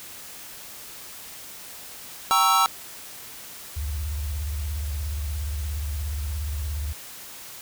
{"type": "chord", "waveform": "square", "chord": "G diminished seventh", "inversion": "none", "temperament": "equal with one note detuned", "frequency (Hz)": [780.8, 932.3, 1108.7, 1318.5], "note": ["G5", "Bb5", "Db6", "Fb6"], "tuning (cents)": [-7, 0, 0, 0], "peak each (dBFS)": [-26, -25, -26, -20], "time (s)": [2.31, 2.66], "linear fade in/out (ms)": 0}
{"type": "tone with vibrato", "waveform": "sine", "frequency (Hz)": 73.42, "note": "D2", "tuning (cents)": 0, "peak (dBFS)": -26, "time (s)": [3.76, 6.93], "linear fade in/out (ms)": 10, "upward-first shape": "sine", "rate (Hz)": 17, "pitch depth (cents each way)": 180}
{"effects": ["white hiss -41 dBFS RMS until 7.61 s"]}